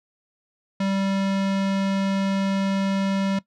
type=tone with low-pass filter; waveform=square; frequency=194.9 Hz; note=G3; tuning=10 cents flat; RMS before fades=-23 dBFS; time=0.8-3.39 s; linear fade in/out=5 ms; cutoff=4700 Hz; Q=0.83; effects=noise-tail reverb RT60 0.1 s tail -19 dB re dry